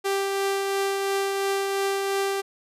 sawtooth tone with tremolo, 393 Hz, G4, 4 cents sharp, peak -18 dBFS, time 0.04-2.42 s, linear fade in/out 20 ms, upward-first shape triangle, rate 2.9 Hz, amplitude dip 30%, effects resampled to 32000 Hz

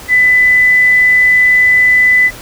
sine tone, 1999 Hz, B6, 20 cents sharp, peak -5 dBFS, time 0.08-2.31 s, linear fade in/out 50 ms, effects pink hiss -31 dBFS RMS until 2.41 s

